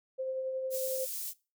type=tone with tremolo; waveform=sine; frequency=523.3 Hz; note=C5; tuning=in tune; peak=-31 dBFS; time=0.18-1.06 s; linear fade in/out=20 ms; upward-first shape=triangle; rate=11 Hz; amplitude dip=35%
type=high-pass noise; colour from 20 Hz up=white; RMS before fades=-38 dBFS; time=0.7-1.34 s; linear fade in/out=50 ms; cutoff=6600 Hz; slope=12 dB/octave
effects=noise-tail reverb RT60 0.3 s tail -21 dB re dry